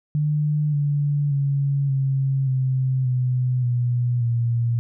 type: tone with pitch steps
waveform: sine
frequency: 149.7 / 144.68 / 139.84 / 135.15 / 130.62 / 126.25 / 122.02 / 117.93 Hz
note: D3 / D3 / C#3 / C#3 / C3 / B2 / B2 / A#2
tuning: +33 / -26 / +16 / -44 / -3 / +39 / -20 / +21 cents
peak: -18 dBFS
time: 0.15-4.79 s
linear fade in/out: 0 ms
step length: 580 ms
effects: none